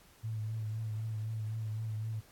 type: tone with vibrato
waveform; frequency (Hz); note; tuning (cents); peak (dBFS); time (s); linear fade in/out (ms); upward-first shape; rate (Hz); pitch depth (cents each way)
sine; 109.7; A2; -5; -34; 0.23-2.21; 20; triangle; 3.9; 42
effects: pink hiss -61 dBFS RMS until 2.31 s + AAC 64 kbps